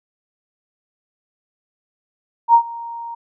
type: tone with ADSR envelope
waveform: sine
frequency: 932.3 Hz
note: A#5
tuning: in tune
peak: -5 dBFS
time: 2.48-3.15 s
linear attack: 60 ms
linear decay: 83 ms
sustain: -22 dB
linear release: 10 ms
effects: none